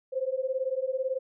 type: beating tone pair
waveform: sine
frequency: 514 / 532 Hz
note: C5 / C5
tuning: -31 / +29 cents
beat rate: 18 Hz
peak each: -30 dBFS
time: 0.12-1.19 s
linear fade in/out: 20 ms
effects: none